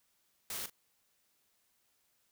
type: noise with echo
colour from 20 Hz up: white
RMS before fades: -40 dBFS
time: 0.5-0.66 s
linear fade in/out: 2 ms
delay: 39 ms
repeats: 1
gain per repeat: -13 dB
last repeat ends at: 0.699 s
effects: white hiss -75 dBFS RMS until 2.31 s